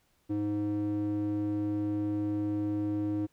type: tone with band-pass filter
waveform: square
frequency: 103.83 Hz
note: G#2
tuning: in tune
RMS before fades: -31 dBFS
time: 0.29-3.27 s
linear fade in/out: 20 ms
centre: 280 Hz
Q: 4
effects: pink hiss -71 dBFS RMS until 3.32 s